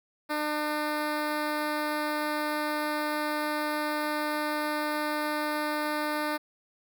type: tone with notch filter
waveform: 10% pulse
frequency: 301.1 Hz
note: D4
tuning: 43 cents sharp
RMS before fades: -30 dBFS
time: 0.29-6.38 s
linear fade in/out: 20 ms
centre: 7100 Hz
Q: 1.1
effects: none